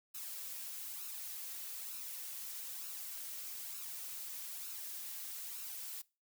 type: noise with flanger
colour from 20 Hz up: blue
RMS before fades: -45 dBFS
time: 0.14-6.02 s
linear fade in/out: 10 ms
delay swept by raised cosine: 0.74 to 3.74 ms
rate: 1.1 Hz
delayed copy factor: +0.55
effects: noise-tail reverb RT60 0.3 s tail -22 dB re dry